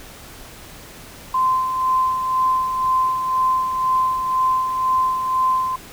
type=tone with tremolo; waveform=sine; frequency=1035 Hz; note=C6; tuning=19 cents flat; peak=-14 dBFS; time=1.34-5.76 s; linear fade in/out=5 ms; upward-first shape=sine; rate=2 Hz; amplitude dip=50%; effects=pink hiss -40 dBFS RMS until 5.92 s